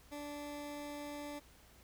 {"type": "tone", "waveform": "20% pulse", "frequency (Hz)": 291.6, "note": "D4", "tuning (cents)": -12, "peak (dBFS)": -38, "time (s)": [0.11, 1.4], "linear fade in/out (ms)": 20, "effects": ["added 60 Hz sine -65 dBFS peak until 1.83 s", "pink hiss -63 dBFS RMS until 1.83 s"]}